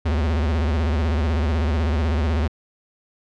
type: tone with vibrato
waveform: square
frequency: 77.1 Hz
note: D#2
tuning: 15 cents flat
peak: -19 dBFS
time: 0.05-2.48 s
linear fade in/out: 10 ms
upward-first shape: sine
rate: 16 Hz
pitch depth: 170 cents each way
effects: low-pass 4000 Hz 12 dB/octave